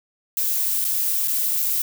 violet noise with dropouts, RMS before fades -22 dBFS, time 0.37-1.82 s, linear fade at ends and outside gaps 2 ms, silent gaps 0.844-0.848 / 1.276-1.28 s, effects none

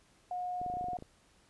sine tone, 721 Hz, F#5, 45 cents flat, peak -34 dBFS, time 0.31-0.97 s, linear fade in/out 2 ms
clicks, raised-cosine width 2 ms, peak -32 dBFS, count 11, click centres 0.615 / 0.663 / 0.7 / 0.739 / 0.77 / 0.811 / 0.842 / 0.885 / 0.933 / 0.988 / 1.024 s
effects pink hiss -66 dBFS RMS until 1.49 s + resampled to 24000 Hz

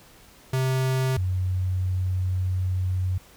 square / sine tone pair in turn, 130.81 / 92.3 Hz, C3 / F#2, 0 / -4 cents, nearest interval tritone, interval 604 cents, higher first, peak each -22 dBFS, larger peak neither, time 0.53-1.17 / 1.17-3.18 s, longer second, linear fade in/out 5 ms, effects pink hiss -52 dBFS RMS until 3.36 s

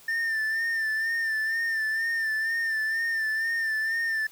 triangle tone with vibrato, 1793 Hz, A6, 32 cents sharp, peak -23 dBFS, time 0.08-4.27 s, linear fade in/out 5 ms, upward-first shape sine, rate 2.1 Hz, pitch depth 42 cents each way, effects white hiss -53 dBFS RMS until 4.31 s

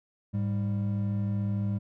triangle tone pair together, 105.5 / 199.16 Hz, G#2 / G3, +28 / +28 cents, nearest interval major seventh, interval 1100 cents, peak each -26 / -29 dBFS, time 0.33-1.79 s, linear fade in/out 20 ms, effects none

